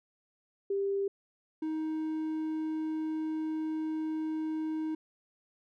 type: tone pair in turn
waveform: sine / triangle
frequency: 395.7 / 314.1 Hz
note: G4 / D#4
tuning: +16 / +16 cents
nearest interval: major third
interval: 400 cents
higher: first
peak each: -28 / -29 dBFS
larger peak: first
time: 0.7-1.08 / 1.62-4.95 s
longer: second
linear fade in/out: 5 ms
effects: none